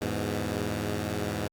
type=chord; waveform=10% pulse; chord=E major; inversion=none; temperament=equal; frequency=82.41 / 103.83 / 123.47 Hz; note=E2 / G#2 / B2; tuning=0 / 0 / 0 cents; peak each=-26 / -23 / -29 dBFS; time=0.01-1.48 s; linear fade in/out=10 ms; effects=Opus 48 kbps